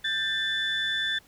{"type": "tone cluster", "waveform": "sine", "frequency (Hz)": [1575, 1775, 3495], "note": ["G6", "A6", "A7"], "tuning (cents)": [8, 15, -12], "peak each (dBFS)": [-31, -29, -27], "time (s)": [0.04, 1.19], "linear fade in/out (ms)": 10, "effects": ["tanh soft clip ceiling -19 dBFS", "pink hiss -58 dBFS RMS until 1.27 s"]}